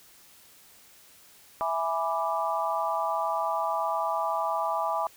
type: chord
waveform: sine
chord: E dominant seventh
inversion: none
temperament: equal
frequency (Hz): 659.3 / 830.6 / 987.8 / 1174.7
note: E5 / G#5 / B5 / D6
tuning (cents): 0 / 0 / 0 / 0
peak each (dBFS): -31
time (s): 1.61-5.07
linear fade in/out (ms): 0
effects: white hiss -55 dBFS RMS until 5.16 s